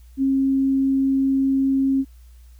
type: tone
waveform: sine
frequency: 269.5 Hz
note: C#4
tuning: 49 cents flat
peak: -16 dBFS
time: 0.17-2.05 s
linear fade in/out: 50 ms
effects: added 60 Hz sine -43 dBFS peak until 2.59 s + white hiss -61 dBFS RMS until 2.59 s